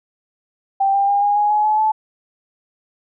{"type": "tone with pitch steps", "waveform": "sine", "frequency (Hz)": [784, 795.4, 807, 818.7, 830.6, 842.7, 855, 867.4], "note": ["G5", "G5", "G#5", "G#5", "G#5", "G#5", "A5", "A5"], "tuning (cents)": [0, 25, -50, -25, 0, 25, -50, -25], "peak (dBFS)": -13, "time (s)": [0.8, 1.92], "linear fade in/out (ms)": 10, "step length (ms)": 140, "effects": []}